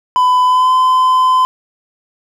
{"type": "tone with pitch glide", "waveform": "triangle", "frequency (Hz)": [1003, 1022.9], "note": ["B5", "C6"], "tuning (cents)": [26, -39], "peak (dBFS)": -6, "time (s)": [0.16, 1.45], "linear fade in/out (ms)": 0, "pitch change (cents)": 35, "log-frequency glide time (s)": [0.44, 0.72], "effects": []}